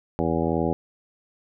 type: harmonic tone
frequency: 82.1 Hz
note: E2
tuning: 6 cents flat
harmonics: 1 / 2 / 3 / 4 / 5 / 6 / 7 / 9 / 10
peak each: -32 / -28 / -28 / -28 / -29 / -30 / -31 / -33 / -33 dBFS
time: 0.19-0.73 s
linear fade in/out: 0 ms
effects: none